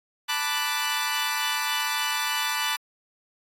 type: chord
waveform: 15% pulse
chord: B minor seventh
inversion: third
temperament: equal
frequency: 880 / 987.8 / 1174.7 / 1480 Hz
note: A5 / B5 / D6 / F#6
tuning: 0 / 0 / 0 / 0 cents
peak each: -24 dBFS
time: 0.28-2.77 s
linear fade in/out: 20 ms
effects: AAC 48 kbps